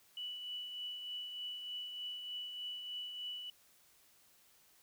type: tone with tremolo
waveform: sine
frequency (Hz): 2960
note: F#7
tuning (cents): 0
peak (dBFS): -39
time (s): 0.17-3.5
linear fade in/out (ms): 2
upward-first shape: triangle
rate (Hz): 3.3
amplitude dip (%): 45
effects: white hiss -67 dBFS RMS until 4.82 s